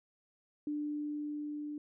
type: tone with level ramp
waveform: sine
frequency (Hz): 296.5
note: D4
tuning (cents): +17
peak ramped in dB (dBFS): -33 to -38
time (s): 0.67-1.78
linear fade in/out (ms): 2
effects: none